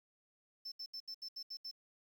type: tone bursts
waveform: sine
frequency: 5300 Hz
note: E8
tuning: 9 cents sharp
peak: -40 dBFS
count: 8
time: 0.65-1.713 s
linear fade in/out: 10 ms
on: 69 ms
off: 73 ms
effects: tanh soft clip ceiling -41 dBFS + 11-bit